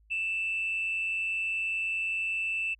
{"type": "tone with amplitude modulation", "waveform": "sine", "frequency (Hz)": 2655, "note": "E7", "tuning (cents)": 12, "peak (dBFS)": -25, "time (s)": [0.1, 2.75], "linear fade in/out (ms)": 20, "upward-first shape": "sine", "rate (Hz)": 189, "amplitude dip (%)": 45, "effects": ["tanh soft clip ceiling -23 dBFS", "added 53 Hz sine -59 dBFS peak until 2.79 s"]}